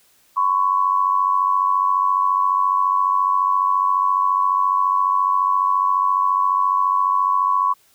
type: tone pair together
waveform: sine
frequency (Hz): 1016 / 1110.5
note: B5 / C#6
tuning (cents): +49 / +3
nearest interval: major second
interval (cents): 154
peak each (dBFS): -19 / -17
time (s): 0.36-7.74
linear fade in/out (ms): 20
effects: white hiss -57 dBFS RMS until 7.94 s